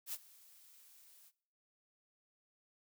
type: noise with ADSR envelope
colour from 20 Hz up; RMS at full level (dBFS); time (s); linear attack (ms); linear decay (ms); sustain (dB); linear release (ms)
blue; -40; 0.06-1.32; 69; 45; -22; 51
effects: noise-tail reverb RT60 0.6 s tail -21 dB re dry